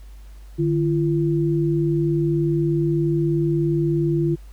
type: tone pair together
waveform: sine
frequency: 150.6 / 339.6 Hz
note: D3 / F4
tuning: +44 / -48 cents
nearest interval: octave + major second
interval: 1408 cents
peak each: -20 dBFS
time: 0.58-4.36 s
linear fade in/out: 20 ms
effects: added 50 Hz sine -38 dBFS peak until 4.52 s + pink hiss -56 dBFS RMS until 4.52 s

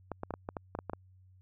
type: clicks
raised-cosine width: 1 ms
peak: -22 dBFS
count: 10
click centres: 0.117 / 0.234 / 0.307 / 0.339 / 0.489 / 0.568 / 0.751 / 0.789 / 0.897 / 0.934 s
effects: added 93 Hz sine -57 dBFS peak until 1.41 s

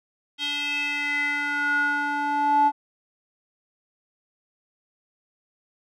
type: tone with band-pass filter sweep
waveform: square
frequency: 289.4 Hz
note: D4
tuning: 25 cents flat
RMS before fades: -24 dBFS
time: 0.38-2.72 s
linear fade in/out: 50 ms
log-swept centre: 3300 to 830 Hz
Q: 5.7
effects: none

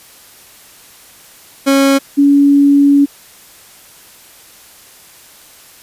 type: tone pair in turn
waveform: 30% pulse / sine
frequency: 274.1 / 282.9 Hz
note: C#4 / C#4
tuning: -19 / +35 cents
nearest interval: minor second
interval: 54 cents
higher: second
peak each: -5 dBFS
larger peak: neither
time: 1.66-1.99 / 2.17-3.06 s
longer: second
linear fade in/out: 20 ms
effects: white hiss -41 dBFS RMS until 5.82 s + resampled to 32000 Hz

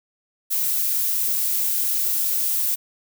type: noise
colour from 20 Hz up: violet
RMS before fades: -22 dBFS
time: 0.5-2.76 s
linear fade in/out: 20 ms
effects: none

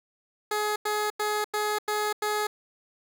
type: tone bursts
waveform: 15% pulse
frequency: 421.5 Hz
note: G#4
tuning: 26 cents sharp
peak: -19 dBFS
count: 6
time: 0.51-2.47 s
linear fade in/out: 5 ms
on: 250 ms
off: 92 ms
effects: none

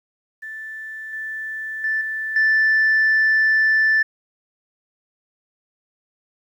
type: tone with level steps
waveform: sine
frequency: 1760 Hz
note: A6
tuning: in tune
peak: -30 / -26 / -18 / -23 / -12 dBFS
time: 0.42-4.03 s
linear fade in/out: 10 ms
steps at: 1.13 / 1.84 / 2.01 / 2.36 s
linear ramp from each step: 2 ms
effects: tanh soft clip ceiling -11 dBFS + 9-bit

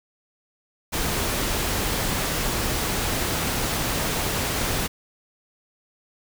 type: noise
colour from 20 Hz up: pink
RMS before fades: -25 dBFS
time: 0.92-4.88 s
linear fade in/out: 20 ms
effects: none

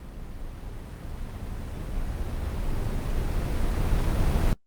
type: noise with level ramp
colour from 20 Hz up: brown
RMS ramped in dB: -39 to -21 dBFS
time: 0-4.53 s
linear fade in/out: 2 ms
effects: noise-tail reverb RT60 0.1 s tail -21 dB re dry + Opus 32 kbps

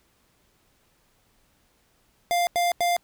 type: tone bursts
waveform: square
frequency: 698.5 Hz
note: F5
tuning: in tune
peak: -21 dBFS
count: 3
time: 2.31-2.966 s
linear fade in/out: 0 ms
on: 160 ms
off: 88 ms
effects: pink hiss -65 dBFS RMS until 3.03 s

